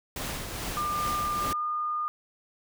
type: noise with tremolo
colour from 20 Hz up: pink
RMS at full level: -33 dBFS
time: 0.16-1.53 s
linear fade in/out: 2 ms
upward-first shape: triangle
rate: 2.4 Hz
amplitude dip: 45%
type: tone with pitch glide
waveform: sine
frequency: 1199 to 1218.5 Hz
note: D6 to D#6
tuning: +36 to -37 cents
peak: -27 dBFS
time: 0.77-2.08 s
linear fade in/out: 0 ms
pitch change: +27 cents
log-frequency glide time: 1.43-1.64 s
effects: none